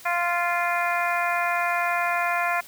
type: harmonic tone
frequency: 347.8 Hz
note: F4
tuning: 7 cents flat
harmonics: 2 / 3 / 4 / 5 / 6 / 7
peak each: -26 / -28 / -29 / -30 / -31 / -31 dBFS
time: 0.05-2.61 s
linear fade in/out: 10 ms
effects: white hiss -46 dBFS RMS until 2.67 s + high-pass 60 Hz 12 dB/octave